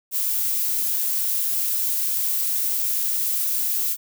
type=noise; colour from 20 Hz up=violet; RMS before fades=-23 dBFS; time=0.11-3.97 s; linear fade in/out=50 ms; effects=none